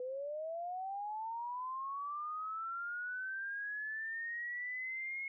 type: linear sweep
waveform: sine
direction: up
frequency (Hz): 493.9 to 2175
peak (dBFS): -38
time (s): 0-5.28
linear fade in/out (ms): 2
effects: none